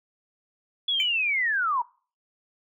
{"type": "linear sweep", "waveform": "sine", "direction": "down", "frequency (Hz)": [3428, 918], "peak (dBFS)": -22, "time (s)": [0.88, 1.82], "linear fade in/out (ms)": 5}
{"type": "tone with exponential decay", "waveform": "triangle", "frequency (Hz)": 2349, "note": "D7", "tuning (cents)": 0, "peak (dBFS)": -19, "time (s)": [1, 1.09], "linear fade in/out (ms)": 1, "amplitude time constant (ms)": 18}
{"effects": ["noise-tail reverb RT60 0.4 s tail -23 dB re dry"]}